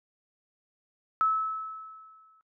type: tone with exponential decay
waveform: sine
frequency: 1300 Hz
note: E6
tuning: 24 cents flat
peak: -20 dBFS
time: 1.21-2.41 s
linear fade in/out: 0 ms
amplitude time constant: 260 ms
effects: noise-tail reverb RT60 0.1 s tail -21 dB re dry